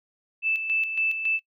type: tone with tremolo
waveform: sine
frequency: 2637 Hz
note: E7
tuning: in tune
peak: -21 dBFS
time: 0.42-1.4 s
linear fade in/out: 50 ms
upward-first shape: square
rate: 3.6 Hz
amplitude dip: 55%
effects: noise-tail reverb RT60 0.1 s tail -21 dB re dry